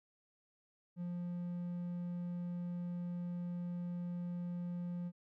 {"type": "tone", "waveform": "triangle", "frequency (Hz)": 175.5, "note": "F3", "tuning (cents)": 9, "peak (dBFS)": -36, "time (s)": [0.96, 5.12], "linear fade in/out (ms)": 50, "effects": []}